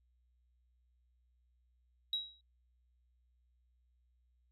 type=tone with exponential decay; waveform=sine; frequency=3850 Hz; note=B7; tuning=45 cents flat; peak=-29 dBFS; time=2.13-2.41 s; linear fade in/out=2 ms; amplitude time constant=59 ms; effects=tanh soft clip ceiling -26 dBFS + added 61 Hz sine -70 dBFS peak until 4.51 s